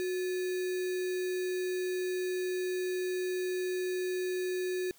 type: tone with sample-and-hold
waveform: sine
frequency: 366 Hz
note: F#4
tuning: 19 cents flat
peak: -30 dBFS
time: 0-4.91 s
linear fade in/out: 0 ms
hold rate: 2100 Hz
effects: white hiss -61 dBFS RMS until 4.98 s